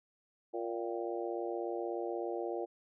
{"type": "harmonic tone with a mistuned harmonic", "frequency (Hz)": 116.54, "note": "A#2", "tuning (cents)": 0, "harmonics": [3, 4, 5, 6, 7], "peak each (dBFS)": [-38, -40, -42, -44, -45], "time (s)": [0.53, 2.66], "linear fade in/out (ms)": 20, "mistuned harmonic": 7, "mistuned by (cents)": -64, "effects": []}